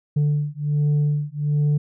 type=beating tone pair; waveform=sine; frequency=146.83 / 148.13 Hz; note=D3 / D3; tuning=0 / +15 cents; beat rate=1.3 Hz; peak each=-19 dBFS; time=0.16-1.78 s; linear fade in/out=10 ms; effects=tanh soft clip ceiling -15 dBFS